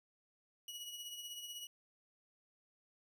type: tone with tremolo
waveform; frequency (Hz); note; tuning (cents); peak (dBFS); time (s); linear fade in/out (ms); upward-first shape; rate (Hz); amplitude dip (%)
sawtooth; 2915; F#7; -26; -40; 0.68-1.67; 2; triangle; 16; 55
effects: none